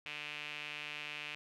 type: tone with band-pass filter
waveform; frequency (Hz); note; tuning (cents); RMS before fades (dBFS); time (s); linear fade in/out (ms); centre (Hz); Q
sawtooth; 149; D3; +25; -44; 0.06-1.35; 0; 2600; 4.3
effects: none